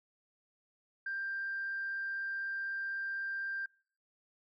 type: tone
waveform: sine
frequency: 1584 Hz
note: G6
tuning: 18 cents sharp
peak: -34 dBFS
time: 1.06-3.66 s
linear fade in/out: 5 ms
effects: noise-tail reverb RT60 0.5 s tail -26 dB re dry + tanh soft clip ceiling -30 dBFS